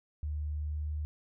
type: tone with pitch glide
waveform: sine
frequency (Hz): 75 to 75.61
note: D2 to D#2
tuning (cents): +37 to -49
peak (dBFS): -32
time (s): 0.23-1.05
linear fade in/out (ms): 0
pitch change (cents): +14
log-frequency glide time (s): 0.52-0.89
effects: none